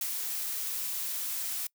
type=noise with ADSR envelope; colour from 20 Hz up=blue; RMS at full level=-31 dBFS; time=0.01-1.67 s; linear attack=4 ms; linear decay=44 ms; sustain=-3 dB; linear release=4 ms; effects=noise-tail reverb RT60 0.1 s tail -24 dB re dry